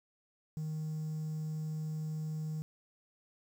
triangle tone, 155.56 Hz, D#3, in tune, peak -32 dBFS, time 0.57-2.62 s, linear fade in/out 0 ms, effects tanh soft clip ceiling -30 dBFS + 10-bit

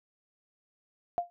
sine tone with exponential decay, 698.5 Hz, F5, in tune, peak -22 dBFS, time 1.18-1.3 s, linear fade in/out 0 ms, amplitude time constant 26 ms, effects none

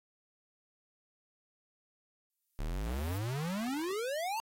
violet noise with exponential growth, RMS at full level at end -46 dBFS, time 2.3-3.18 s, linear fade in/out 0 ms, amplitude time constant 190 ms
square exponential sweep, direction up, 34.28 to 932.3 Hz, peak -34 dBFS, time 2.59-4.4 s, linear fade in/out 0 ms
effects AAC 48 kbps

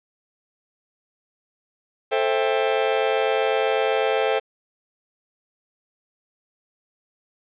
45% pulse chord, A minor seventh, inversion none, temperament just, 440 / 528 / 660 / 792 Hz, A4 / C5 / E5 / G5, 0 / +16 / +2 / +18 cents, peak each -23 / -24 / -27 / -26 dBFS, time 2.11-4.4 s, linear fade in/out 20 ms, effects resampled to 8000 Hz + 8-bit

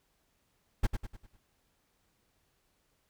brown noise with echo, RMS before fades -24 dBFS, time 0.83-0.87 s, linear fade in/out 10 ms, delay 100 ms, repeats 5, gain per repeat -7 dB, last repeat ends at 1.37 s, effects pink hiss -74 dBFS RMS until 3.09 s

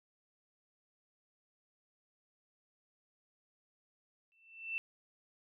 sine tone with exponential growth, 2673 Hz, E7, 23 cents sharp, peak -32 dBFS, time 4.32-4.78 s, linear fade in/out 0 ms, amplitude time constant 100 ms, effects none

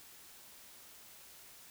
silence, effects white hiss -56 dBFS RMS until 1.7 s

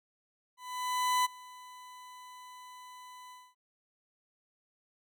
40% pulse tone with ADSR envelope, 1000 Hz, B5, 21 cents sharp, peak -24 dBFS, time 0.57-3.55 s, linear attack 680 ms, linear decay 19 ms, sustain -23 dB, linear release 240 ms, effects none

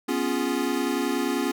square chord, C# dominant seventh, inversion third, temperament equal, 246.9 / 277.2 / 349.2 / 415.3 Hz, B3 / C#4 / E#4 / G#4, 0 / 0 / 0 / 0 cents, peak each -30 / -28 / -30 / -33 dBFS, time 0.08-1.52 s, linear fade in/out 10 ms, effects none

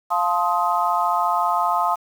sine chord, F dominant seventh, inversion none, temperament just, 698.5 / 873.1 / 1047.7 / 1257.2 Hz, F5 / A5 / C6 / Eb6, 0 / -14 / +2 / +18 cents, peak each -23 dBFS, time 0.1-1.96 s, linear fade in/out 20 ms, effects 7-bit

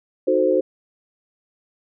sine chord, D# diminished seventh, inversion none, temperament equal, 311.1 / 370 / 440 / 523.3 Hz, D#4 / F#4 / A4 / C5, 0 / 0 / 0 / 0 cents, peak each -23 / -20 / -24 / -18 dBFS, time 0.27-0.61 s, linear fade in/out 10 ms, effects none

